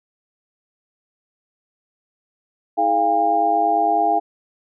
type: tone cluster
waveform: sine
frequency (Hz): 321.4 / 422.4 / 696 / 805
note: E4 / G#4 / F5 / G5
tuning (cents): -44 / +29 / -6 / +46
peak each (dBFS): -26 / -27 / -18 / -18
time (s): 2.77-4.2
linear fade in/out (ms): 20
effects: none